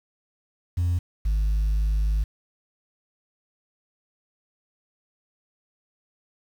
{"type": "tone pair in turn", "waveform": "sine", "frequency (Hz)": [87.31, 51.91], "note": ["F2", "G#1"], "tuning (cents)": [0, 0], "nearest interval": "major sixth", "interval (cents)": 900, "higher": "first", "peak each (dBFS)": [-18, -17], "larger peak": "second", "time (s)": [[0.77, 0.99], [1.25, 2.24]], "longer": "second", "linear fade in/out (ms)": 10, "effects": ["tanh soft clip ceiling -19 dBFS", "8-bit"]}